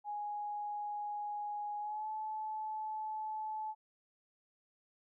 sine tone with pitch glide, 830.6 to 864.9 Hz, G#5 to A5, 0 to -30 cents, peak -37 dBFS, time 0.04-3.75 s, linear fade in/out 50 ms, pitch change +70 cents, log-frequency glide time 1.79-2.08 s, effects none

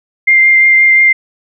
sine tone with vibrato, 2100 Hz, C7, 6 cents sharp, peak -4 dBFS, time 0.27-1.13 s, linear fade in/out 10 ms, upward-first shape triangle, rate 5.7 Hz, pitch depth 13 cents each way, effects none

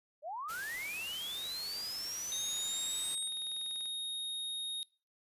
sine linear sweep, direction up, 554.4 to 8790 Hz, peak -38 dBFS, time 0.22-3.31 s, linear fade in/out 50 ms
white noise, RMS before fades -46 dBFS, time 0.48-3.16 s, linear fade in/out 20 ms
square tone, 3729 Hz, A#7, in tune, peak -37 dBFS, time 2.32-4.83 s, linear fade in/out 0 ms
click train, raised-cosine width 0.2 ms, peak -38 dBFS, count 17, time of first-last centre 3.08-3.857 s, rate 20.6 Hz
effects noise-tail reverb RT60 0.4 s tail -26 dB re dry + resampled to 32000 Hz

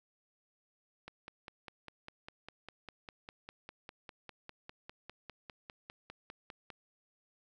click train, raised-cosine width 0.3 ms, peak -30 dBFS, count 29, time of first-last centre 1.08-6.702 s, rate 4.98 Hz, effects 12-bit

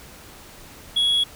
sine tone, 3345 Hz, G#7, 12 cents sharp, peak -14 dBFS, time 0.96-1.24 s, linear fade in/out 10 ms, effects tanh soft clip ceiling -16 dBFS + pink hiss -44 dBFS RMS until 1.35 s

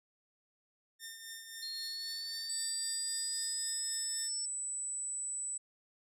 10% pulse tone with tremolo, 1812 Hz, A#6, 50 cents flat, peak -34 dBFS, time 0.99-4.3 s, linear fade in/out 50 ms, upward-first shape triangle, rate 3.8 Hz, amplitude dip 55%
sine linear sweep, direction up, 4223 to 5400 Hz, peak -39 dBFS, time 1.62-4.46 s, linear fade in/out 10 ms
sine tone, 7960 Hz, B8, 13 cents sharp, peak -36 dBFS, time 2.49-5.58 s, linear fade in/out 10 ms
effects none

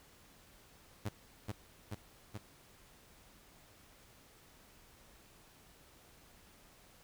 sawtooth tone with echo, 104.2 Hz, G#2, 6 cents sharp, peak -31 dBFS, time 1.05-1.09 s, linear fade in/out 10 ms, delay 430 ms, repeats 3, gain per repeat -2 dB, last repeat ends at 2.38 s, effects pink hiss -62 dBFS RMS until 7.03 s

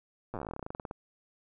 slowing click train, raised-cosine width 1 ms, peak -24 dBFS, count 23, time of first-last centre 0.34-0.911 s, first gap 8 ms, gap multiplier 1.1, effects none

